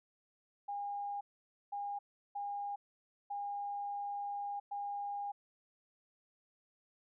sine tone bursts at uneven times, 811 Hz, G#5, 41 cents flat, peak -37 dBFS, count 5, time 0.68-1.21 / 1.72-1.99 / 2.35-2.76 / 3.3-4.6 / 4.71-5.32 s, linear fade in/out 10 ms, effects none

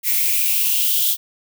violet noise with high-pass filter sweep, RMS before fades -18 dBFS, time 0.03-1.17 s, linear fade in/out 50 ms, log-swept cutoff 2100 to 3400 Hz, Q 5.7, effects none

